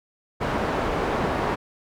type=low-pass noise; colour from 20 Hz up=white; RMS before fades=-25 dBFS; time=0.4-1.56 s; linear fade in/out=20 ms; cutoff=930 Hz; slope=12 dB/octave; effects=none